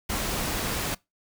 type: noise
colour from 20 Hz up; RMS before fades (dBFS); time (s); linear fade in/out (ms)
pink; -29; 0.09-0.95; 10
effects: noise-tail reverb RT60 0.2 s tail -23 dB re dry